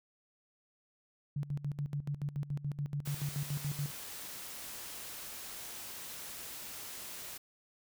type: tone with tremolo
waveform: sine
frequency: 143.9 Hz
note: D3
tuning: 35 cents flat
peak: -32 dBFS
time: 1.36-3.91 s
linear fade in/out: 5 ms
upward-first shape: square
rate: 7 Hz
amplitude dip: 80%
type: noise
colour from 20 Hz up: white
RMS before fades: -45 dBFS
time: 3.05-7.38 s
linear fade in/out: 10 ms
effects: none